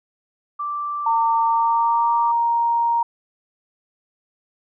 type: tone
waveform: sine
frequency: 1172 Hz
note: D6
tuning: 4 cents flat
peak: -23 dBFS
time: 0.59-2.32 s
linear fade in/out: 10 ms
type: tone with pitch glide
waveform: sine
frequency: 912 to 934.9 Hz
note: A#5 to A#5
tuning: -38 to +5 cents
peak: -16 dBFS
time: 1.06-3.03 s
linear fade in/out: 5 ms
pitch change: +43 cents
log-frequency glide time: 1.44-2.11 s
effects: none